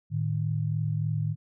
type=tone pair together; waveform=sine; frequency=109.49 / 152.9 Hz; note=A2 / D#3; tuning=-8 / -30 cents; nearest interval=tritone; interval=578 cents; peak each=-28 / -28 dBFS; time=0.1-1.36 s; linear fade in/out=50 ms; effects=none